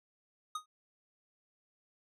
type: tone with exponential decay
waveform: square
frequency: 1244.5 Hz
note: D#6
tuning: in tune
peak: -33 dBFS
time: 0.55-0.66 s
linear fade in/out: 5 ms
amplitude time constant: 22 ms
effects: low-pass 10000 Hz 12 dB/octave